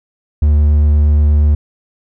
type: tone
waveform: triangle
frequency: 74.3 Hz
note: D2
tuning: 21 cents sharp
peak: -5 dBFS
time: 0.42-1.55 s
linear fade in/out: 5 ms
effects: none